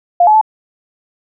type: tone with pitch steps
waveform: sine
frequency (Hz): 702 / 855 / 870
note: F5 / A5 / A5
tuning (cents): +9 / -50 / -20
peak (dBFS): -5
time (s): 0.2-0.413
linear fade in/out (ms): 5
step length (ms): 71
effects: none